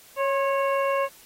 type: harmonic tone with a mistuned harmonic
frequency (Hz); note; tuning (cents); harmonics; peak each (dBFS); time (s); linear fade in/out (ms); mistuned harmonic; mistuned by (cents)
552; C#5; -7; 1 / 2 / 3 / 4 / 5; -23 / -26 / -35 / -36 / -36; 0.16-1.09; 50; 2; -45
effects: white hiss -51 dBFS RMS until 1.25 s + AAC 48 kbps